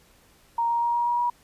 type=tone with pitch steps; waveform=sine; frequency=933 / 938.9 / 944.9 / 951 / 957 / 963.1 Hz; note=A#5 / A#5 / A#5 / A#5 / A#5 / B5; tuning=+1 / +12 / +23 / +34 / +45 / -44 cents; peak=-21 dBFS; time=0.58-1.3 s; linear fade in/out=5 ms; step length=120 ms; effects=pink hiss -58 dBFS RMS until 1.43 s + resampled to 32000 Hz